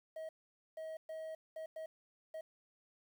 triangle tone bursts at uneven times, 637 Hz, D#5, 41 cents sharp, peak -40 dBFS, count 6, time 0.16-0.29 / 0.77-0.97 / 1.09-1.35 / 1.56-1.66 / 1.76-1.86 / 2.34-2.41 s, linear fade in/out 5 ms, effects 11-bit

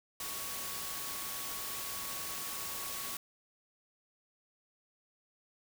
sine tone in noise, 1116 Hz, C#6, 11 cents sharp, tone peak -49 dBFS, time 0.2-3.17 s, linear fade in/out 2 ms, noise white, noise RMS -40 dBFS, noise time 0.2-3.17 s, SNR -12 dB, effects none

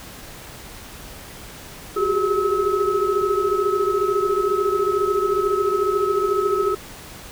sine tone cluster, 369 / 397.2 / 411.2 / 1289 Hz, F#4 / G4 / G#4 / E6, -5 / +23 / -17 / -39 cents, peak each -23 dBFS, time 1.96-6.75 s, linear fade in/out 10 ms, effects pink hiss -39 dBFS RMS until 7.31 s

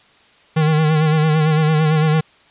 square tone with vibrato, 155.56 Hz, D#3, in tune, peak -13 dBFS, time 0.56-2.21 s, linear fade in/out 10 ms, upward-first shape sine, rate 8.9 Hz, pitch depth 47 cents each way, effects white hiss -51 dBFS RMS until 2.5 s + resampled to 8000 Hz

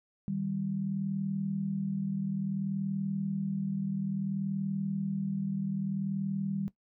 sine tone pair together, 155.56 / 196.15 Hz, D#3 / G3, 0 / +1 cents, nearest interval major third, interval 401 cents, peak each -36 / -31 dBFS, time 0.28-6.68 s, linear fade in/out 0 ms, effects noise-tail reverb RT60 0.1 s tail -17 dB re dry

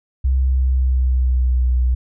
sine tone with pitch glide, 65.41 to 62.17 Hz, C2 to B1, 0 to +12 cents, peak -13 dBFS, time 0.24-1.95 s, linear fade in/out 10 ms, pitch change -88 cents, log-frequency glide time 0.38-1.7 s, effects none

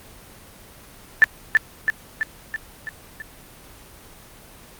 sine tone with echo, 1760 Hz, A6, in tune, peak -6 dBFS, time 1.22-1.24 s, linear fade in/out 0 ms, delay 330 ms, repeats 6, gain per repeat -4 dB, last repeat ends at 3.22 s, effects pink hiss -45 dBFS RMS until 4.79 s + Opus 24 kbps

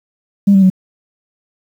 sine tone with pitch steps, 200 / 193.41 / 187.04 Hz, G3 / G3 / F#3, +35 / -23 / +19 cents, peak -4 dBFS, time 0.47-0.701 s, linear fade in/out 10 ms, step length 77 ms, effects tanh soft clip ceiling -1 dBFS + 7-bit

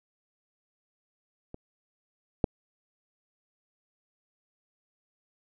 clicks, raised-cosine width 2 ms, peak -27 / -9 dBFS, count 2, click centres 1.544 / 2.442 s, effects none

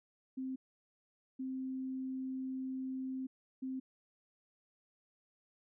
sine tone bursts at uneven times, 261.6 Hz, C4, in tune, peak -37 dBFS, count 3, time 0.37-0.56 / 1.39-3.27 / 3.62-3.8 s, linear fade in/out 10 ms, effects none

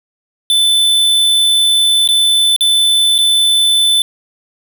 square tone with dropouts, 3515 Hz, A7, 2 cents flat, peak -9 dBFS, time 0.5-4.02 s, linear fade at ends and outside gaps 1 ms, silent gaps 2.076-2.088 / 2.563-2.608 / 3.181-3.187 s, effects none

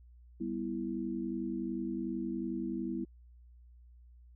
sine chord, E minor, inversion first, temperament equal, 196 / 246.9 / 329.6 Hz, G3 / B3 / E4, 0 / 0 / 0 cents, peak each -39 / -38 / -37 dBFS, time 0.4-3.05 s, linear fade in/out 10 ms, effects added 60 Hz sine -54 dBFS peak until 4.35 s

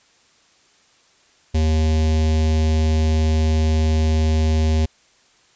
square tone with notch filter, 78.5 Hz, D#2, 16 cents sharp, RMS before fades -17 dBFS, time 1.54-4.86 s, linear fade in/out 10 ms, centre 1300 Hz, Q 0.81, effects white hiss -56 dBFS RMS until 5.55 s + resampled to 16000 Hz

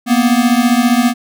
square beating tone pair, 234 / 249 Hz, A#3 / B3, +7 / +14 cents, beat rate 15 Hz, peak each -13 dBFS, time 0.06-1.14 s, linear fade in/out 50 ms, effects none

